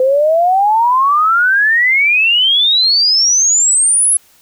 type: exponential sweep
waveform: sine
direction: up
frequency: 507 to 11000 Hz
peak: -8 dBFS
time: 0-4.17 s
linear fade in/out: 2 ms
effects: white hiss -49 dBFS RMS until 4.41 s